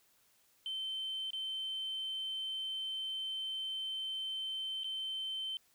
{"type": "tone with dropouts", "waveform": "sine", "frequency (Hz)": 3091, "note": "G7", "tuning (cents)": -25, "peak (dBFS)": -35, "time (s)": [0.66, 5.57], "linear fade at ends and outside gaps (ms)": 1, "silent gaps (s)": [[1.305, 1.332], [4.835, 4.843]], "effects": ["tanh soft clip ceiling -33 dBFS", "white hiss -70 dBFS RMS until 5.74 s"]}